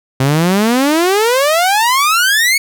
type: exponential sweep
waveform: sawtooth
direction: up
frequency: 128.6 to 2244 Hz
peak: -6 dBFS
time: 0.2-2.58 s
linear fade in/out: 5 ms
effects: none